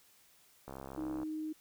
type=click train; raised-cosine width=1 ms; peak=-31 dBFS; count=38; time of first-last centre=0.68-1.231 s; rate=67.1 Hz
type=tone; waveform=sine; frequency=311.1 Hz; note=D#4; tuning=in tune; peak=-36 dBFS; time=0.97-1.53 s; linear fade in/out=10 ms
effects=white hiss -65 dBFS RMS until 1.6 s